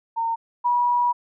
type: tone pair in turn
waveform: sine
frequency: 915 / 969.2 Hz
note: A#5 / B5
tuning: -32 / -33 cents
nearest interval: minor second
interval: 99 cents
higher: second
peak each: -21 / -17 dBFS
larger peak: second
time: 0.16-0.36 / 0.64-1.13 s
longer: second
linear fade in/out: 20 ms
effects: none